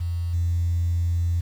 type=tone with level steps; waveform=sine; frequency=85.8 Hz; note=F2; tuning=30 cents flat; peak=-23 / -19 dBFS; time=0-1.41 s; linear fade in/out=10 ms; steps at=0.33 s; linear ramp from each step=10 ms; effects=tanh soft clip ceiling -15 dBFS + 8-bit